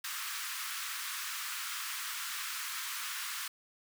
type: high-pass noise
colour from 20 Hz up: pink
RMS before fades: -39 dBFS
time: 0.04-3.48 s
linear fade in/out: 5 ms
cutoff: 1100 Hz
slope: 48 dB/octave
effects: none